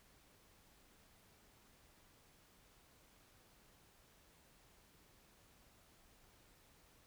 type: silence
effects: pink hiss -68 dBFS RMS until 7.06 s